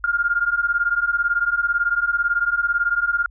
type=beating tone pair; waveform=sine; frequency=1399 / 1417 Hz; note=F6 / F6; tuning=+3 / +25 cents; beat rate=18 Hz; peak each=-21 / -20 dBFS; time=0.04-3.26 s; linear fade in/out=2 ms; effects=added 50 Hz sine -44 dBFS peak until 3.3 s